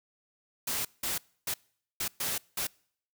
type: noise bursts at uneven times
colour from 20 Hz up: white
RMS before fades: -32 dBFS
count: 6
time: 0.67-0.85 / 1.03-1.18 / 1.47-1.54 / 2-2.08 / 2.2-2.38 / 2.57-2.67 s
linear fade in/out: 5 ms
effects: noise-tail reverb RT60 0.6 s tail -26 dB re dry